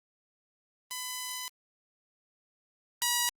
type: tone pair in turn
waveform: 5% pulse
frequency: 1005 / 963.8 Hz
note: B5 / B5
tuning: +30 / -43 cents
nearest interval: minor second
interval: 73 cents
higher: first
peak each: -23 / -14 dBFS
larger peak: second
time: 0.91-1.48 / 3.02-3.29 s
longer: first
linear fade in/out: 0 ms
effects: Opus 24 kbps